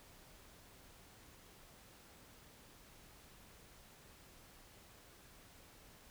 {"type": "silence", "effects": ["pink hiss -61 dBFS RMS until 6.1 s"]}